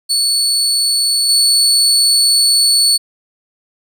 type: tone with level steps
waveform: 30% pulse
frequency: 4436 Hz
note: C#8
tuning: in tune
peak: -9 / -6 dBFS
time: 0.09-2.98 s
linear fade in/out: 20 ms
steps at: 1.29 s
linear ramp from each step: 2 ms
effects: none